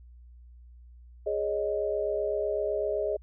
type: chord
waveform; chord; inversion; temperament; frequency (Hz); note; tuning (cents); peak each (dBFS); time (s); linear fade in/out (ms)
sine; Ab suspended fourth; none; equal; 415.3 / 554.4 / 622.3; Ab4 / Db5 / Eb5; 0 / 0 / 0; -30 / -33 / -30; 1.26-3.17; 10
effects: added 60 Hz sine -48 dBFS peak until 3.22 s